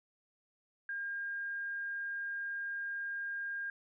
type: tone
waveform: sine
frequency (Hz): 1611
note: G6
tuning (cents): +47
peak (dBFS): -36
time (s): 0.89-3.7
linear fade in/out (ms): 2
effects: none